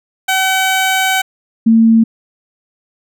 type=tone pair in turn; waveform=15% pulse / sine; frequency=760 / 225.9 Hz; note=F#5 / A3; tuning=+46 / +46 cents; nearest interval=octave + major sixth; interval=2100 cents; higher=first; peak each=-5 dBFS; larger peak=neither; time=0.28-1.22 / 1.66-2.04 s; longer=first; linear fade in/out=10 ms; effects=none